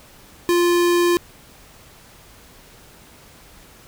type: tone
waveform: square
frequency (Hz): 348.6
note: F4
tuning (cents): -3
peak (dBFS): -15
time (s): 0.49-1.17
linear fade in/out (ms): 0
effects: pink hiss -47 dBFS RMS until 3.87 s